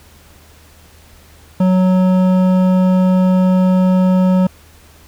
sine tone with hard clipping, 185 Hz, F#3, in tune, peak -11 dBFS, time 1.6-4.47 s, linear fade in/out 5 ms, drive 11 dB, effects added 78 Hz sine -45 dBFS peak until 5.07 s + pink hiss -46 dBFS RMS until 5.07 s

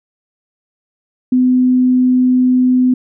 sine tone, 253 Hz, B3, 42 cents sharp, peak -8 dBFS, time 1.32-2.94 s, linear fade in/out 5 ms, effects none

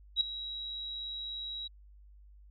sine tone with ADSR envelope, 3861 Hz, B7, 40 cents flat, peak -22 dBFS, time 0.16-1.68 s, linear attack 48 ms, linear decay 6 ms, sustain -15 dB, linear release 13 ms, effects added 50 Hz sine -53 dBFS peak until 2.5 s

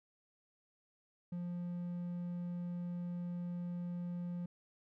triangle tone, 175.4 Hz, F3, 8 cents sharp, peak -36 dBFS, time 1.32-4.46 s, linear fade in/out 5 ms, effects none

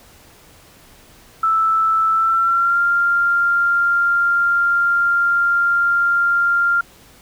sine tone with pitch glide, 1318 to 1393.1 Hz, E6 to F6, -1 to -5 cents, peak -13 dBFS, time 1.43-6.81 s, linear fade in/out 5 ms, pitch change +96 cents, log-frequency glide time 2.12-2.8 s, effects pink hiss -47 dBFS RMS until 7.21 s

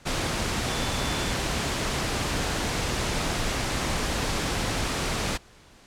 sine tone in noise, 3500 Hz, A7, 10 cents flat, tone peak -38 dBFS, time 0.67-1.34 s, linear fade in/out 20 ms, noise pink, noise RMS -27 dBFS, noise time 0.05-5.38 s, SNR -14 dB, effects pink hiss -53 dBFS RMS until 5.86 s + low-pass 8000 Hz 12 dB/octave

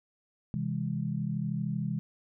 sine chord, C augmented, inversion none, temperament just, 130.81 / 163.52 / 204.4 Hz, C3 / E3 / G#3, 0 / -14 / -27 cents, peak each -34 / -33 / -34 dBFS, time 0.54-1.99 s, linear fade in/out 0 ms, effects none

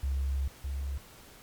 sine tone pair in turn, 67.9 / 68.61 Hz, C#2 / C#2, -35 / -17 cents, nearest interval unison, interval 18 cents, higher second, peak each -27 / -31 dBFS, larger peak first, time 0.03-0.48 / 0.64-0.98 s, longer first, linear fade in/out 5 ms, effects pink hiss -53 dBFS RMS until 1.42 s + MP3 96 kbps

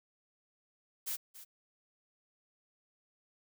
blue noise with echo, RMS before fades -37 dBFS, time 1.06-1.17 s, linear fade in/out 20 ms, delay 280 ms, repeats 1, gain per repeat -14 dB, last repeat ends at 1.45 s, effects none

